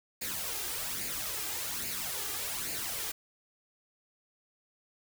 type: noise with flanger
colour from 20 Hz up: white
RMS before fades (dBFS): -36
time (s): 0.21-3.12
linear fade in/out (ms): 10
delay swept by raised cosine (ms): 0.43 to 2.53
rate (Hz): 1.2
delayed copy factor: +0.6
effects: none

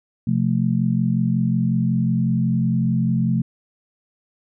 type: chord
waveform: sine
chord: F major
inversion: second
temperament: equal with one note detuned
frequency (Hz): 129.01 / 174.61 / 220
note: C3 / F3 / A3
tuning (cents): -24 / 0 / 0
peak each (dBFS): -21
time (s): 0.27-3.42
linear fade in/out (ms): 5
effects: none

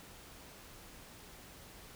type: silence
effects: pink hiss -54 dBFS RMS until 1.95 s

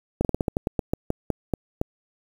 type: slowing click train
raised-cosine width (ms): 2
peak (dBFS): -9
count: 14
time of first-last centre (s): 0.21-1.814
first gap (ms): 38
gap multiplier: 1.18
effects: 7-bit

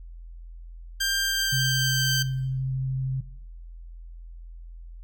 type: tone with pitch glide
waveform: 15% pulse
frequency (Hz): 1586 to 1558.8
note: G6 to G6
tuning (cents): +20 to -10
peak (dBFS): -17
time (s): 1-2.23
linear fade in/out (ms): 10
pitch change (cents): -30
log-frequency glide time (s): 1.19-2.07
type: tone with vibrato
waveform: sine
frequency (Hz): 131.7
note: C3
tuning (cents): +12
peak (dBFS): -24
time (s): 1.52-3.21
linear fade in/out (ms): 10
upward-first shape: sine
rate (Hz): 13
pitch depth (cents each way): 10
effects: noise-tail reverb RT60 0.7 s tail -18 dB re dry + added 42 Hz sine -39 dBFS peak until 5.03 s

